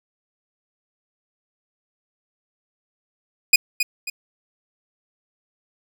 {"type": "tone with echo", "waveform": "sawtooth", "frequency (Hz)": 2472, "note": "D#7", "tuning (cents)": -12, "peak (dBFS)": -5, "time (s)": [3.53, 3.56], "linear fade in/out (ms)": 5, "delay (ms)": 270, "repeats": 2, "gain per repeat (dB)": -9, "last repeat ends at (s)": 4.1, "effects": []}